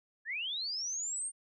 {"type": "linear sweep", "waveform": "sine", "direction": "up", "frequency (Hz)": [1661.2, 8900], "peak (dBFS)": -34, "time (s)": [0.25, 1.32], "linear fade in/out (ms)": 50, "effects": []}